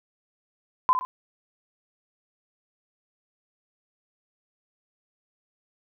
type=tone with echo; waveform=sine; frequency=1019 Hz; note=C6; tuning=46 cents flat; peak=-15 dBFS; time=0.89-0.93 s; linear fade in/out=0 ms; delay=60 ms; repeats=2; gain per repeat=-8 dB; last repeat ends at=1.05 s; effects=none